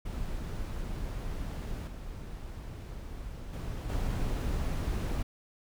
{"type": "noise with level steps", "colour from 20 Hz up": "brown", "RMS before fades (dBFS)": [-36, -41, -36, -31], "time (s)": [0.05, 5.23], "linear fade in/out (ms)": 10, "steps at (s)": [1.87, 3.53, 3.89], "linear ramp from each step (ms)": 5, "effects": []}